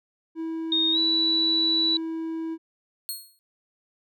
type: tone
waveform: triangle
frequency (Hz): 325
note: E4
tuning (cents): -24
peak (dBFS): -26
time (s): 0.35-2.58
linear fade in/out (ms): 50
type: tone with pitch glide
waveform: sine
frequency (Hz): 3700 to 3943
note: A#7 to B7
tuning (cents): -14 to -4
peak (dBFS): -20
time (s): 0.72-1.97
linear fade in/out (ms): 2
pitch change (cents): +110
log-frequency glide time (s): 0.92-0.98
type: tone with exponential decay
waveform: 10% pulse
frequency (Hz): 4300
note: C8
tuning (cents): +47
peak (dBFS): -20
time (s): 3.09-3.39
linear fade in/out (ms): 0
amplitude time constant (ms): 65
effects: none